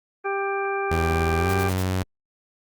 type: harmonic tone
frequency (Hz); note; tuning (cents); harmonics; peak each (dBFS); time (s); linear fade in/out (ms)
394.7; G4; +12; 1 / 2 / 3 / 4 / 6; -26 / -29 / -31 / -32 / -34; 0.24-1.7; 20
type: tone with pitch glide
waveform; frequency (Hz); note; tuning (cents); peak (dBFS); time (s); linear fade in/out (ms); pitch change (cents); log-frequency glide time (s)
sawtooth; 82.41 to 93.04; E2 to F#2; 0 to +10; -18; 0.91-2.03; 5; +210; 1.37-1.5
type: noise bursts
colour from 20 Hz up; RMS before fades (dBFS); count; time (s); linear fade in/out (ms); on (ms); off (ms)
white; -37; 4; 1.49-1.827; 2; 49; 47
effects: Opus 32 kbps